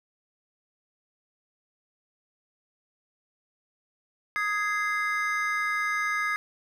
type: chord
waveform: triangle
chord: Ab major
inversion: second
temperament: just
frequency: 1245.9 / 1661.2 / 2077 Hz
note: Eb6 / Ab6 / C7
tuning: +2 / 0 / -13 cents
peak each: -28 dBFS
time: 4.36-6.36 s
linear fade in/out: 0 ms
effects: none